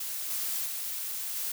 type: noise with level steps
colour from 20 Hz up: blue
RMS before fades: -35 / -32 / -35 / -33 dBFS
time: 0-1.52 s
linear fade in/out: 5 ms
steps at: 0.3 / 0.66 / 1.36 s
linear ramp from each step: 2 ms
effects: none